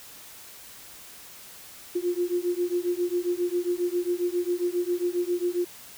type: beating tone pair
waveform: sine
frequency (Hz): 349.2 / 356.6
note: F4 / F4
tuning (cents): 0 / +36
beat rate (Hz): 7.4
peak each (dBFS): -27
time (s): 1.95-5.65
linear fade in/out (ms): 10
effects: white hiss -46 dBFS RMS until 5.97 s